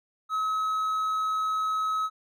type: tone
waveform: triangle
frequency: 1282 Hz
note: E6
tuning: 49 cents flat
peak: -23 dBFS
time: 0.29-2.1 s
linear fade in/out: 50 ms
effects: none